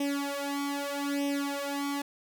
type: tone with flanger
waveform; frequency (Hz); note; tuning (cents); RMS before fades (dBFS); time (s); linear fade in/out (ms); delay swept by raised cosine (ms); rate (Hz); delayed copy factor
sawtooth; 282.8; C#4; +35; -32; 0-2.02; 5; 0.34 to 2.64; 0.8; +0.9
effects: none